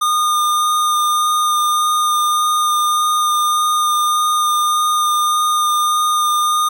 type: tone with vibrato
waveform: square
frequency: 1217 Hz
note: D#6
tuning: 39 cents flat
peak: -14 dBFS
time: 0.01-6.69 s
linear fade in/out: 10 ms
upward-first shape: sine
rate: 1.7 Hz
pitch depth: 11 cents each way
effects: none